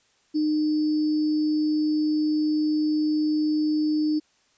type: tone with sample-and-hold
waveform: sine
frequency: 305.3 Hz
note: D#4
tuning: 33 cents flat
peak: -20 dBFS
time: 0.34-4.2 s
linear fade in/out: 20 ms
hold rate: 4900 Hz
effects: white hiss -64 dBFS RMS until 4.57 s + resampled to 16000 Hz